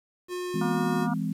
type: tone with pitch glide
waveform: square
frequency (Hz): 359.3 to 364.5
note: F4 to F#4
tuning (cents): +49 to -26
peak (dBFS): -31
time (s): 0.28-1.08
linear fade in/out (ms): 50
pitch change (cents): +25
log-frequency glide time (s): 0.68-0.8
type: chord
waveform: sine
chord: E augmented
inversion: none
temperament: just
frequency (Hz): 164.81 / 206 / 257.5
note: E3 / G#3 / B#3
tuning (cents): 0 / -14 / -28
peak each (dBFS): -30 / -30 / -32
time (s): 0.54-1.33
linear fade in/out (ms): 5
type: harmonic tone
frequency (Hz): 238.3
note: A#3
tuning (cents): +38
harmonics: 1 / 3 / 4 / 5 / 6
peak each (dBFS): -30 / -35 / -36 / -37 / -38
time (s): 0.61-1.14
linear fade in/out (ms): 5
effects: resampled to 32000 Hz + 9-bit